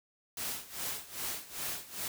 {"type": "noise with tremolo", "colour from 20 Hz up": "white", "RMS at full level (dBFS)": -36, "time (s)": [0.37, 2.08], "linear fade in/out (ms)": 2, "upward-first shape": "sine", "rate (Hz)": 2.5, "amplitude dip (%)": 85, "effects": []}